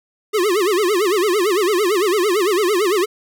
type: tone with vibrato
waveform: square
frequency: 388 Hz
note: G4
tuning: 18 cents flat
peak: -15 dBFS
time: 0.33-3.06 s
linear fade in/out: 20 ms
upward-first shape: sine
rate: 8.9 Hz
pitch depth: 210 cents each way
effects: none